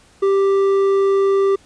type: tone with hard clipping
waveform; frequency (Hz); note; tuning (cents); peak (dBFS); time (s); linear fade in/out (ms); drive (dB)
sine; 392.2; G4; +1; -14; 0.22-1.56; 10; 6
effects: pink hiss -51 dBFS RMS until 1.65 s + resampled to 22050 Hz